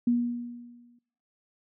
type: tone with exponential decay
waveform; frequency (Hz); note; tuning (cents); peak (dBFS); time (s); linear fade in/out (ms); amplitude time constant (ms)
sine; 240; B3; -49; -19; 0.07-0.99; 5; 200
effects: noise-tail reverb RT60 0.8 s tail -21 dB re dry